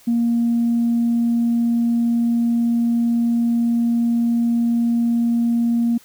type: tone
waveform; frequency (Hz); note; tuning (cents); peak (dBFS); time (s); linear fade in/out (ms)
sine; 234.5; A#3; +11; -14; 0.07-5.98; 10
effects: tanh soft clip ceiling -11 dBFS + white hiss -50 dBFS RMS until 6.04 s